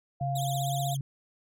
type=tone; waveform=sine; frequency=698.5 Hz; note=F5; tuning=in tune; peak=-31 dBFS; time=0.2-0.95 s; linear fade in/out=20 ms
type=tone with pitch glide; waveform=sine; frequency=135.9 to 137.48 Hz; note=C#3 to C#3; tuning=-34 to -14 cents; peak=-29 dBFS; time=0.21-1.01 s; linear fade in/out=2 ms; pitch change=+20 cents; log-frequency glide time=0.63-0.72 s
type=tone with vibrato; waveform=15% pulse; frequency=3520 Hz; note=A7; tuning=in tune; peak=-30 dBFS; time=0.35-0.97 s; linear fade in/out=10 ms; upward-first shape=triangle; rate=16 Hz; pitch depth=230 cents each way
effects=none